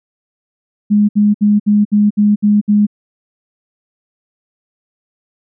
sine tone bursts, 207.7 Hz, G#3, in tune, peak -7 dBFS, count 8, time 0.9-2.868 s, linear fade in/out 20 ms, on 190 ms, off 64 ms, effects none

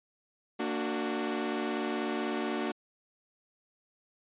sawtooth chord, Bb augmented, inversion none, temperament equal with one note detuned, 229.3 / 293.7 / 370 Hz, Bb3 / D4 / F#4, -28 / 0 / 0 cents, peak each -31 dBFS, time 0.59-2.72 s, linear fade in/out 10 ms, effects resampled to 8000 Hz

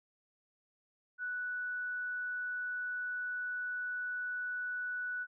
sine tone, 1480 Hz, F#6, in tune, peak -35 dBFS, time 1.18-5.27 s, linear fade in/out 50 ms, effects none

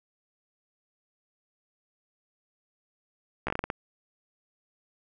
slowing click train, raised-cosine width 0.5 ms, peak -14 dBFS, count 8, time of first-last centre 3.47-3.701 s, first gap 14 ms, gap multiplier 1.28, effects none

